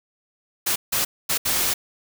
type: noise bursts at uneven times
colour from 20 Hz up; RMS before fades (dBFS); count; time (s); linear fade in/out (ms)
white; -22; 4; 0.66-0.76 / 0.92-1.05 / 1.29-1.38 / 1.45-1.74; 10
effects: none